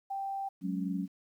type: tone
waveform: sine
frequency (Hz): 784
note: G5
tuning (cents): 0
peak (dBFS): -33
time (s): 0.1-0.49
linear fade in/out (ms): 10
type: chord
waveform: sine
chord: F# suspended second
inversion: none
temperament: just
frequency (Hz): 185 / 208.1 / 277.5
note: F#3 / G#3 / C#4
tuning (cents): 0 / +4 / +2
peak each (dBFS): -33 / -38 / -36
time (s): 0.61-1.08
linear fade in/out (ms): 50
effects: 11-bit